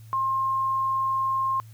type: tone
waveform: sine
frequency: 1064 Hz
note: C6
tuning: 29 cents sharp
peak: -22 dBFS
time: 0.13-1.6 s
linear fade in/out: 0 ms
effects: added 111 Hz sine -43 dBFS peak until 1.73 s + white hiss -59 dBFS RMS until 1.73 s